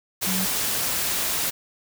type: tone in noise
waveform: sine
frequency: 187.3 Hz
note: F#3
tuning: 21 cents sharp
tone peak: -26 dBFS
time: 0.26-0.46 s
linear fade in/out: 20 ms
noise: white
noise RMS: -25 dBFS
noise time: 0.21-1.51 s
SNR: -4 dB
effects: none